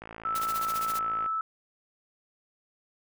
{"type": "click train", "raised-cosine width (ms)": 0.5, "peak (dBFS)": -26, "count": 70, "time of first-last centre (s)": [0.02, 1.261], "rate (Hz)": 55.6}
{"type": "tone with pitch glide", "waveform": "sine", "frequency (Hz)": [1318.5, 1310.9], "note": ["E6", "E6"], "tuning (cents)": [0, -10], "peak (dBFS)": -27, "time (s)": [0.25, 1.41], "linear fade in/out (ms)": 2, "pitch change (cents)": -10, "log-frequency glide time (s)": [0.57, 1.22]}
{"type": "noise with tremolo", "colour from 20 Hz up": "white", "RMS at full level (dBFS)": -36, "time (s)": [0.35, 0.99], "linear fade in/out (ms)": 2, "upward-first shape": "sine", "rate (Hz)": 15, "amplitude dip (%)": 85}
{"effects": []}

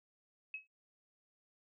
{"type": "tone with exponential decay", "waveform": "sine", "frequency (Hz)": 2567, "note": "E7", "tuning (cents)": -47, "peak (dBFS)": -37, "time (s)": [0.54, 0.67], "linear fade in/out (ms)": 2, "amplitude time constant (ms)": 27, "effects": ["noise-tail reverb RT60 0.1 s tail -21 dB re dry"]}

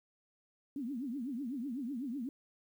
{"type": "tone with vibrato", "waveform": "sine", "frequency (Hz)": 257.5, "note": "C4", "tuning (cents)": -28, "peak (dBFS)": -36, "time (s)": [0.76, 2.29], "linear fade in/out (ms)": 2, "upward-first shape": "triangle", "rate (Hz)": 8, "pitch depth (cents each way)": 280, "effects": ["11-bit"]}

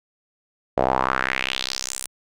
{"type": "tone with band-pass filter sweep", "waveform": "sawtooth", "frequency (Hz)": 64.9, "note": "C2", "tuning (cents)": -13, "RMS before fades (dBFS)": -24, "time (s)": [0.77, 2.07], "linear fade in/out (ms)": 5, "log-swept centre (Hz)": [600, 10000], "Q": 3, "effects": []}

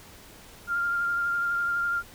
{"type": "tone with vibrato", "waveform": "sine", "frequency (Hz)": 1396.9, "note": "F6", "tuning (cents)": 0, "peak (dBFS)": -24, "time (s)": [0.67, 2.03], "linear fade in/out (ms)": 50, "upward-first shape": "sine", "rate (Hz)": 12, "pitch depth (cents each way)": 15, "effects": ["pink hiss -49 dBFS RMS until 2.14 s"]}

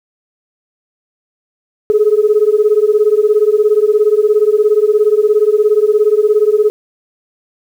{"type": "beating tone pair", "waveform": "sine", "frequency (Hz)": [415.3, 432.3], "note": ["G#4", "A4"], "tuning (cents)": [0, -31], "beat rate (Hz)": 17, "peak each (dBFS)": -10, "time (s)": [1.9, 6.7], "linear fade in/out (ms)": 0, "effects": ["tanh soft clip ceiling -1 dBFS", "7-bit"]}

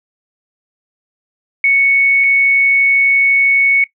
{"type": "tone pair in turn", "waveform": "sine", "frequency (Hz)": [2217, 2217], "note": ["C#7", "C#7"], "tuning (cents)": [0, 0], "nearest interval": "unison", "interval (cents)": 0, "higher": "neither", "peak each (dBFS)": -8, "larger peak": "neither", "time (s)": [[1.64, 2.24], [2.24, 3.84]], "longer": "second", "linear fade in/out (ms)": 2, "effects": ["noise-tail reverb RT60 0.1 s tail -19 dB re dry"]}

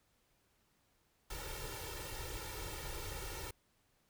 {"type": "noise with comb filter", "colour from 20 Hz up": "pink", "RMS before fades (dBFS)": -44, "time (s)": [1.3, 3.51], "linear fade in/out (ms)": 5, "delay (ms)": 2.2, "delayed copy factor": 1, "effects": ["pink hiss -75 dBFS RMS until 4.09 s"]}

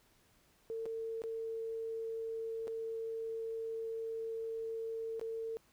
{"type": "tone with dropouts", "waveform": "sine", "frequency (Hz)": 451.1, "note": "A4", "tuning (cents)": 43, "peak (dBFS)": -37, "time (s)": [0.7, 5.57], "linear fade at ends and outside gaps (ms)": 0, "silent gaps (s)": [[0.856, 0.862], [1.219, 1.238], [2.672, 2.679], [5.196, 5.213]], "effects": ["pink hiss -69 dBFS RMS until 5.72 s"]}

